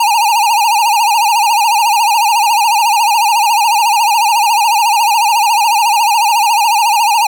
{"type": "tone with vibrato", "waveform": "square", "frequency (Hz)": 876, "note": "A5", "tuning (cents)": -8, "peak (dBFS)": -9, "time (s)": [0, 7.27], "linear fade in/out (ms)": 5, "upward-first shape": "sine", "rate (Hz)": 14, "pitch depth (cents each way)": 140, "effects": []}